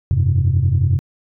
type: chord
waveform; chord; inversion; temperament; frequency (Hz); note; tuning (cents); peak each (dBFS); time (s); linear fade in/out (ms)
sine; F suspended second; none; just; 87.31 / 98.22 / 130.96; F2 / G2 / C3; 0 / +4 / +2; -16; 0.11-0.99; 0
effects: tanh soft clip ceiling -7 dBFS